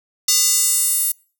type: tone with high-pass filter sweep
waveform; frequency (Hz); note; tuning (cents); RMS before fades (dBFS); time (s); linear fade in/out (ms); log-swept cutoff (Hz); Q
square; 405.5; G#4; -41; -17; 0.28-1.12; 5; 5600 to 11000; 2.1
effects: noise-tail reverb RT60 0.4 s tail -26 dB re dry